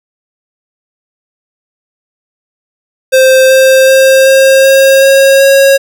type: tone with pitch steps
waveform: square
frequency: 523.3 / 527.2 / 531.2 / 535.2 / 539.3 / 543.3 / 547.4 Hz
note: C5 / C5 / C5 / C5 / C#5 / C#5 / C#5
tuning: 0 / +13 / +26 / +39 / -48 / -35 / -22 cents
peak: -3 dBFS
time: 3.12-5.78 s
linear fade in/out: 20 ms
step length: 380 ms
effects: none